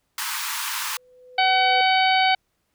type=high-pass noise; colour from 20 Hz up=pink; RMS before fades=-28 dBFS; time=0.18-0.97 s; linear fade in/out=2 ms; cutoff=880 Hz; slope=96 dB/octave
type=tone with exponential growth; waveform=sine; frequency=502 Hz; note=B4; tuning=28 cents sharp; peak=-27 dBFS; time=0.61-1.81 s; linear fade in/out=1 ms; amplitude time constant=260 ms
type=harmonic tone; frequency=756 Hz; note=F#5; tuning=37 cents sharp; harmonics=1 / 2 / 3 / 4 / 5 / 6; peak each=-18 / -26 / -23 / -26 / -29 / -29 dBFS; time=1.38-2.35 s; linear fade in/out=5 ms
effects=pink hiss -72 dBFS RMS until 2.74 s